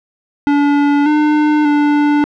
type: tone with pitch steps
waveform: square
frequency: 287.4 / 301.1 / 293.5 Hz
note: D4 / D4 / D4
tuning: -37 / +43 / -1 cents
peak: -10 dBFS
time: 0.47-2.24 s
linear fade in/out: 0 ms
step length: 590 ms
effects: low-pass 2000 Hz 12 dB/octave